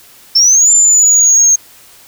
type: linear two-way sweep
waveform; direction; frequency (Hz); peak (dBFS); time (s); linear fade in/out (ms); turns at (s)
sine; up then down; 5300 to 7200 to 6410; -3; 0.35-1.56; 10; 0.72
effects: tanh soft clip ceiling -2 dBFS + white hiss -41 dBFS RMS until 2.07 s